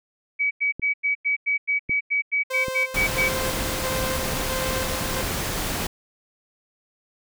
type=tone bursts; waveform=sine; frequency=2275 Hz; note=C#7; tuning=44 cents sharp; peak=-19 dBFS; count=14; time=0.39-3.292 s; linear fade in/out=20 ms; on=120 ms; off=94 ms
type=clicks; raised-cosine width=3 ms; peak=-19 dBFS; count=3; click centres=0.796 / 1.895 / 2.683 s
type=tone with tremolo; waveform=sawtooth; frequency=521 Hz; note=C5; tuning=7 cents flat; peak=-23 dBFS; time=2.5-5.22 s; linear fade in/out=10 ms; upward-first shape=square; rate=1.5 Hz; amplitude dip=50%
type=noise; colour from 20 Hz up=pink; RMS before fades=-27 dBFS; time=2.94-5.87 s; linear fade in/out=5 ms
effects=none